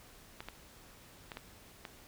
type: clicks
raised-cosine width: 0.3 ms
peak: -26 dBFS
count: 5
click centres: 0.405 / 0.486 / 1.318 / 1.371 / 1.852 s
effects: pink hiss -57 dBFS RMS until 2.07 s